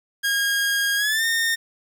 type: tone with pitch glide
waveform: sawtooth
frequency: 1629 to 1828.5 Hz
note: G#6 to A#6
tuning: -34 to -34 cents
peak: -16 dBFS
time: 0.23-1.56 s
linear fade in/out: 20 ms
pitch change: +200 cents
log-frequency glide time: 0.96-1.25 s
effects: 9-bit